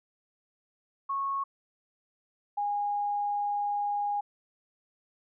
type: tone pair in turn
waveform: sine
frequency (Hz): 1100 / 819.8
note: C#6 / G#5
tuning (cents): -14 / -23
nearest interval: perfect fourth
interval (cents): 509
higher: first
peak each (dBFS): -28 / -27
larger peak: second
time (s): 1.09-1.44 / 2.57-4.21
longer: second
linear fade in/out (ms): 10
effects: none